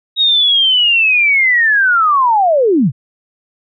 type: linear sweep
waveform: sine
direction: down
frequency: 3800 to 104 Hz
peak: -8 dBFS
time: 0.16-2.92 s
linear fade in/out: 50 ms
effects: none

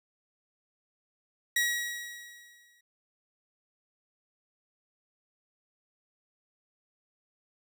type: tone with exponential decay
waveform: sawtooth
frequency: 1911 Hz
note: A#6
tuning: 43 cents sharp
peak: -20 dBFS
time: 1.56-2.81 s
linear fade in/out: 5 ms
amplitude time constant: 270 ms
effects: none

